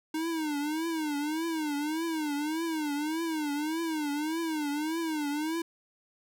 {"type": "tone with vibrato", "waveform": "square", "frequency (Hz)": 309.4, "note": "D#4", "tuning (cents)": -10, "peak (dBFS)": -30, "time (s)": [0.14, 5.62], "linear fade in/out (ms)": 5, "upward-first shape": "triangle", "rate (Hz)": 1.7, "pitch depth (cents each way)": 150, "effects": []}